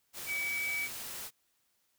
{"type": "tone in noise", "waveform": "sine", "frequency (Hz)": 2284, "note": "D7", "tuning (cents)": -49, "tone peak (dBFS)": -32, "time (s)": [0.26, 0.89], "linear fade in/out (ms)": 50, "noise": "white", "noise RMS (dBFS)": -42, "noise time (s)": [0.13, 1.31], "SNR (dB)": 7, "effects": ["white hiss -75 dBFS RMS until 1.98 s"]}